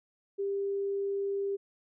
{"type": "tone", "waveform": "sine", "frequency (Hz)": 397.1, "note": "G4", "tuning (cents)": 22, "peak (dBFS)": -29, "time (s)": [0.38, 1.57], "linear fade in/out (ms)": 20, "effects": []}